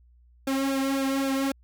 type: tone with flanger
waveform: sawtooth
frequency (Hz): 271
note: C#4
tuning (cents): -39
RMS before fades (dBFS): -26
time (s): 0.47-1.52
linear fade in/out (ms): 5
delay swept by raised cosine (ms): 0.98 to 2.58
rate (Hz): 3.8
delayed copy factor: -0.8
effects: added 60 Hz sine -54 dBFS peak until 1.63 s